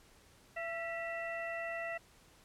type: harmonic tone with a mistuned harmonic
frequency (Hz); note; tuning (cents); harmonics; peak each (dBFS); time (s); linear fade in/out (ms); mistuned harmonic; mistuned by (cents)
672; E5; +33; 1 / 2 / 3 / 4; -40 / -48 / -41 / -47; 0.56-1.98; 10; 3; -54
effects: pink hiss -63 dBFS RMS until 2.44 s + low-pass 12000 Hz 12 dB/octave